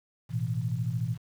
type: chord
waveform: sine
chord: A suspended second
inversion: none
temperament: equal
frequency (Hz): 110 / 123.47 / 164.81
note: A2 / B2 / E3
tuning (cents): 0 / 0 / 0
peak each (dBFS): -32 / -30 / -34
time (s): 0.29-1.18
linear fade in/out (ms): 50
effects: 9-bit

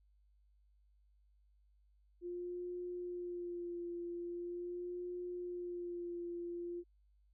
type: tone with vibrato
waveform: sine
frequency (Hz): 350.8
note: F4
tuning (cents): +8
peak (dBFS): -40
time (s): 2.21-6.84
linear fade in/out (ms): 50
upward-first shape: sine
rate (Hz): 0.42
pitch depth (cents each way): 25
effects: added 50 Hz sine -67 dBFS peak until 7.33 s

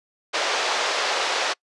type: band-pass noise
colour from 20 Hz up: pink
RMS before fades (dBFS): -24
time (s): 0.33-1.54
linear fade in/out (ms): 20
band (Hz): 490 to 5900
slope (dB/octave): 24
effects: noise-tail reverb RT60 0.1 s tail -26 dB re dry + resampled to 24000 Hz

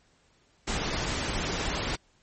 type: noise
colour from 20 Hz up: pink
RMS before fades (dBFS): -30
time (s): 0.67-1.96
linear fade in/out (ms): 10
effects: pink hiss -65 dBFS RMS until 2.22 s + MP3 32 kbps

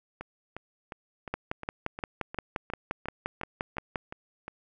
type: two click trains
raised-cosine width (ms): 0.5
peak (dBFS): -23 / -15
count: 13 / 16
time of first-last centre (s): 0.21-4.48 / 1.34-3.958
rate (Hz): 2.81 / 5.73
effects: none

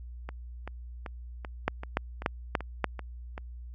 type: two click trains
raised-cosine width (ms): 0.5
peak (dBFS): -23 / -10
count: 9 / 5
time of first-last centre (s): 0.29-3.379 / 1.68-2.843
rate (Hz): 2.59 / 3.44
effects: added 60 Hz sine -40 dBFS peak until 3.74 s

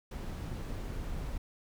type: noise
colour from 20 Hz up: brown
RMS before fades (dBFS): -38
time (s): 0.11-1.38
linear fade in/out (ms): 5
effects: none

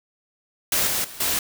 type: noise with level steps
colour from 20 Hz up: white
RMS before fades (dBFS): -21 / -24 / -39 / -23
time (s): 0.72-1.39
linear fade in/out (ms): 2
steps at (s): 0.87 / 1.04 / 1.2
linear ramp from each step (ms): 5
effects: none

